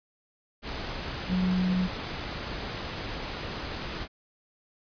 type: tone in noise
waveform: sine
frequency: 183.6 Hz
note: F#3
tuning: 13 cents flat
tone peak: -23 dBFS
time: 1.28-1.89 s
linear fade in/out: 50 ms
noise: pink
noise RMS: -35 dBFS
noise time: 0.62-4.08 s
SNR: +9 dB
effects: resampled to 11025 Hz